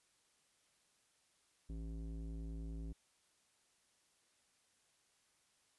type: tone with low-pass filter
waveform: square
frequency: 55 Hz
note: A1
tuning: in tune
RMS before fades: -45 dBFS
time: 1.69-2.93 s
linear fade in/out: 10 ms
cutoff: 290 Hz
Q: 1.5
effects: white hiss -75 dBFS RMS until 5.78 s + resampled to 24000 Hz